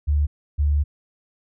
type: tone pair in turn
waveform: sine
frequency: 73.42 / 73.07 Hz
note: D2 / D2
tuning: 0 / -8 cents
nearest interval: unison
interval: 8 cents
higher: first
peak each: -16 dBFS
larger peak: neither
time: 0.07-0.27 / 0.58-0.84 s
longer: second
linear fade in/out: 20 ms
effects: none